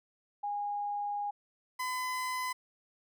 sine / 30% pulse tone pair in turn, 820 / 1012.7 Hz, G#5 / B5, -22 / +43 cents, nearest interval major third, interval 365 cents, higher second, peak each -32 / -30 dBFS, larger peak second, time 0.43-1.31 / 1.79-2.53 s, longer first, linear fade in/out 10 ms, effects none

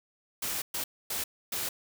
white noise bursts at uneven times, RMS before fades -33 dBFS, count 4, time 0.42-0.62 / 0.74-0.84 / 1.1-1.24 / 1.52-1.69 s, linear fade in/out 5 ms, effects none

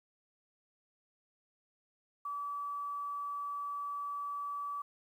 sine tone, 1150 Hz, D6, 37 cents flat, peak -36 dBFS, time 2.25-4.82 s, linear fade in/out 5 ms, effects 11-bit

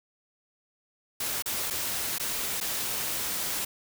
white noise with dropouts, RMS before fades -31 dBFS, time 1.2-3.65 s, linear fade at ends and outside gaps 5 ms, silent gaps 1.423-1.458 / 1.702-1.706 / 2.183-2.197 / 2.603-2.61 s, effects none

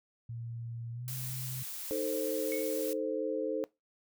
sine tone with pitch glide, 116.54 to 128.56 Hz, A#2 to C3, 0 to -30 cents, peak -38 dBFS, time 0.29-1.63 s, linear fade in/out 5 ms, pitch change +170 cents, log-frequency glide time 0.92-1.13 s
blue noise, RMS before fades -41 dBFS, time 1.08-2.93 s, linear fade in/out 0 ms
sine chord, A diminished, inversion second, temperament equal, 311.1 / 440 / 523.3 Hz, Eb4 / A4 / C5, 0 / 0 / 0 cents, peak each -37 / -34 / -35 dBFS, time 1.91-3.64 s, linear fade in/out 0 ms
sine tone with exponential decay, 2204 Hz, C#7, 11 cents flat, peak -37 dBFS, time 2.52-2.86 s, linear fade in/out 0 ms, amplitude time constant 73 ms
effects noise-tail reverb RT60 0.2 s tail -21 dB re dry

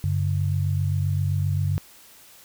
sine tone pair together, 95.6 / 143.24 Hz, G2 / D3, -43 / -43 cents, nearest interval perfect fifth, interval 700 cents, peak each -22 / -25 dBFS, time 0.04-1.78 s, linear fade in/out 0 ms, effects white hiss -50 dBFS RMS until 2.44 s

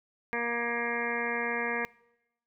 harmonic tone, 236.2 Hz, A#3, 23 cents sharp, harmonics 1 / 2 / 3 / 4 / 5 / 7 / 8 / 9 / 10, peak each -39 / -35 / -40 / -38 / -41 / -35 / -38 / -36 / -41 dBFS, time 0.33-1.85 s, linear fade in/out 0 ms, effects noise-tail reverb RT60 0.9 s tail -23 dB re dry

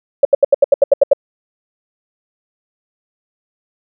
sine tone bursts, 560 Hz, C#5, 18 cents sharp, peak -3 dBFS, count 10, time 0.23-1.133 s, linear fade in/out 5 ms, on 21 ms, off 77 ms, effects none

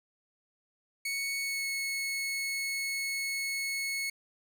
sawtooth tone with pitch glide, 2217 to 2195 Hz, C#7 to C#7, 0 to -18 cents, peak -28 dBFS, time 1.05-4.1 s, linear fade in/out 5 ms, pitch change -18 cents, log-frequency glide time 1.4-1.66 s, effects none

